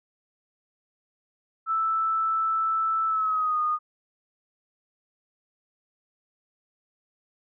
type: tone with pitch glide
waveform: sine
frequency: 1318.5 to 1230.2 Hz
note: E6 to D#6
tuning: 0 to -20 cents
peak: -22 dBFS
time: 1.66-3.79 s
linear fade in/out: 50 ms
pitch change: -120 cents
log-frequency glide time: 3.07-3.6 s
effects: none